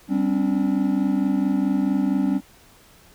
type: chord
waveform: triangle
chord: G suspended fourth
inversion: none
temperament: equal with one note detuned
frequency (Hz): 196 / 261.6 / 286.1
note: G3 / C4 / D4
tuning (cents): 0 / 0 / -45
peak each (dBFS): -21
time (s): 0.08-2.41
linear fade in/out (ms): 50
effects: pink hiss -52 dBFS RMS until 3.14 s